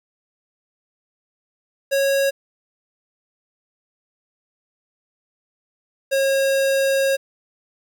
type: tone pair in turn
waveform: square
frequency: 550 / 543.1 Hz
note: C#5 / C#5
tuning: -14 / -36 cents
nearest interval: unison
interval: 22 cents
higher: first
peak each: -17 / -17 dBFS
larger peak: neither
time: 1.91-2.31 / 6.11-7.17 s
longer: second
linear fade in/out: 20 ms
effects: 9-bit